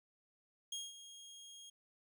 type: tone with ADSR envelope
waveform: 25% pulse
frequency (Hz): 3258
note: G#7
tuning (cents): -34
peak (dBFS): -36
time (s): 0.72-1.7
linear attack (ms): 4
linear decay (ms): 200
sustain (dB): -13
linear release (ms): 7
effects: none